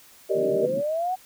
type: chord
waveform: sine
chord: Eb major seventh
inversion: first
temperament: just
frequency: 388.9 / 466.7 / 583.4 / 622.3 Hz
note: G4 / Bb4 / D5 / Eb5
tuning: -14 / +2 / -12 / 0 cents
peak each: -24 / -28 / -28 / -26 dBFS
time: 0.29-0.67 s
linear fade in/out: 20 ms
type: band-pass noise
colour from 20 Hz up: white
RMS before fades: -33 dBFS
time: 0.34-0.83 s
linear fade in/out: 50 ms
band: 140 to 340 Hz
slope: 48 dB/octave
type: linear sweep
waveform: sine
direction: up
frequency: 466.2 to 759 Hz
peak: -23 dBFS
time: 0.61-1.16 s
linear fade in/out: 20 ms
effects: white hiss -52 dBFS RMS until 1.25 s